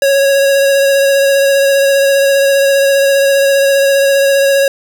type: tone with vibrato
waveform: square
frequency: 552 Hz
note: C#5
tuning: 7 cents flat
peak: -8 dBFS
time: 0.02-4.68 s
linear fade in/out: 2 ms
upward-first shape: triangle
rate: 15 Hz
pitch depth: 19 cents each way
effects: none